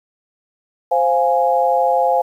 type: chord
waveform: sine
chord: F minor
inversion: second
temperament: equal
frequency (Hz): 523.3 / 698.5 / 830.6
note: C5 / F5 / Ab5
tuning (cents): 0 / 0 / 0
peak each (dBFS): -17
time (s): 0.91-2.22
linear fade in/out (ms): 10
effects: 8-bit